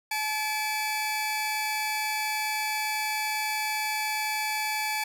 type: tone pair together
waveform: sawtooth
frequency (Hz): 857.8 / 2310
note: A5 / D7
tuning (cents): -44 / -29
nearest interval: octave + perfect fourth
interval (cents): 1715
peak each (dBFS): -26 / -27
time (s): 0.11-5.04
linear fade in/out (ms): 5
effects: none